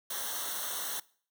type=noise with comb filter; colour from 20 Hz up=white; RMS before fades=-36 dBFS; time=0.1-1 s; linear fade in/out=5 ms; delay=0.41 ms; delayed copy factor=-0.95; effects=noise-tail reverb RT60 0.5 s tail -22 dB re dry